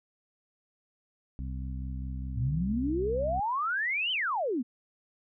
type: harmonic tone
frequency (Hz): 64.9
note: C2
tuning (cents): -13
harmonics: 1 / 2 / 3 / 4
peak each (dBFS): -34 / -40 / -44 / -46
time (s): 1.39-3.4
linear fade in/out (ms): 0
type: exponential two-way sweep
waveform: sine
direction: up then down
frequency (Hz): 108.2 to 3136 to 221.7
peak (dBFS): -27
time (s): 2.36-4.63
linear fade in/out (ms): 20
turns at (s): 4.12
effects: none